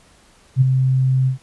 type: tone with ADSR envelope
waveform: sine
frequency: 130.8 Hz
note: C3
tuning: in tune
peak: -7 dBFS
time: 0.56-1.38 s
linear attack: 52 ms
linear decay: 17 ms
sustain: -6 dB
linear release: 110 ms
effects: pink hiss -52 dBFS RMS until 1.42 s + resampled to 24000 Hz